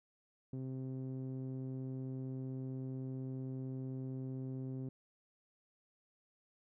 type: tone with low-pass filter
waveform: sawtooth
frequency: 130.81 Hz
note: C3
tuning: in tune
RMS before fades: -42 dBFS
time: 0.53-4.89 s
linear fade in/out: 2 ms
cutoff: 320 Hz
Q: 1.5
effects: none